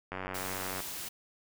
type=click train; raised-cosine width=0.5 ms; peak=-22 dBFS; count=65; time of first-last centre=0.12-0.804 s; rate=93.6 Hz
type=noise; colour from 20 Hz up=white; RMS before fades=-40 dBFS; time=0.34-1.09 s; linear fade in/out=10 ms
effects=none